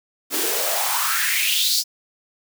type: noise with high-pass filter sweep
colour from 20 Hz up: white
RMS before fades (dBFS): -21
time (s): 0.3-1.84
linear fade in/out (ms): 50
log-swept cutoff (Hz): 290 to 5200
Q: 5.2
effects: none